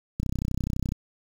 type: click train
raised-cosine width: 5 ms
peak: -15 dBFS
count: 24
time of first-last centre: 0.2-0.921 s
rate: 31.9 Hz
effects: 7-bit